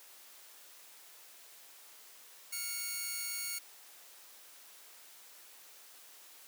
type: tone pair together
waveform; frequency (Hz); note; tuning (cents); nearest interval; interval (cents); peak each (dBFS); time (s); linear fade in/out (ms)
5% pulse; 1400 / 2222; F6 / C#7; +4 / +4; minor sixth; 800; -34 / -27; 2.52-3.59; 10
effects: white hiss -56 dBFS RMS until 6.47 s + high-pass 400 Hz 12 dB/octave